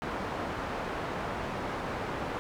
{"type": "low-pass noise", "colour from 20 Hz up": "white", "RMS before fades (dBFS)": -35, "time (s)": [0.02, 2.39], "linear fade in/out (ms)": 0, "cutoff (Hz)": 1100, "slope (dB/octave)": 12, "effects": []}